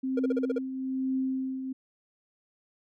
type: tone with tremolo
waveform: sine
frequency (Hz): 262.6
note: C4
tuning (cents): +6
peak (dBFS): -25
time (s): 0.03-1.73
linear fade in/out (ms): 10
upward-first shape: triangle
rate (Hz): 1.1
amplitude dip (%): 60
type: tone bursts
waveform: triangle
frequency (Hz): 470.4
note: A#4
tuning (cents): +16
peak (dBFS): -23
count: 7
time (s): 0.17-0.584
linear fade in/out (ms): 5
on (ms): 24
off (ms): 41
effects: none